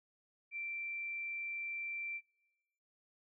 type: tone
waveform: sine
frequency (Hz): 2349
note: D7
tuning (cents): 0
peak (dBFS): -39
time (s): 0.51-2.21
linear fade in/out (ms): 50
effects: noise-tail reverb RT60 1.0 s tail -23 dB re dry